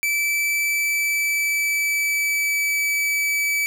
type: tone with pitch glide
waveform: 45% pulse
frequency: 2317 to 2298 Hz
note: D7 to D7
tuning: -24 to -38 cents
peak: -19 dBFS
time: 0.03-3.66 s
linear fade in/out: 0 ms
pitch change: -14 cents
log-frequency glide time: 0.56-2.81 s
effects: none

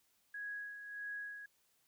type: tone with tremolo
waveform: sine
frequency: 1661.2 Hz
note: G#6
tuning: in tune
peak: -40 dBFS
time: 0.34-1.46 s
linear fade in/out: 5 ms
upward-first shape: sine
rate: 1.6 Hz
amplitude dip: 55%
effects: white hiss -75 dBFS RMS until 1.87 s

